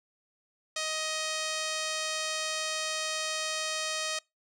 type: tone with low-pass filter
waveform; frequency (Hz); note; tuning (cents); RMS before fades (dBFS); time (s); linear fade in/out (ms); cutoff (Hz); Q
5% pulse; 627; D#5; +13; -33; 0.76-4.19; 5; 9100; 0.81
effects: noise-tail reverb RT60 0.2 s tail -24 dB re dry